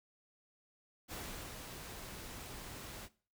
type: noise with ADSR envelope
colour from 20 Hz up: pink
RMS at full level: -44 dBFS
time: 1.08-3.09 s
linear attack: 44 ms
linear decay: 410 ms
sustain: -4 dB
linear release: 49 ms
effects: noise-tail reverb RT60 0.4 s tail -19 dB re dry